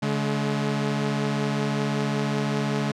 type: tone pair together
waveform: sawtooth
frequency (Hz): 143.23 / 212.2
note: D3 / G#3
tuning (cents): -43 / +38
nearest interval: perfect fifth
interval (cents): 681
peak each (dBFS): -22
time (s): 0.02-2.92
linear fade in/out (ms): 10
effects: low-pass 6000 Hz 12 dB/octave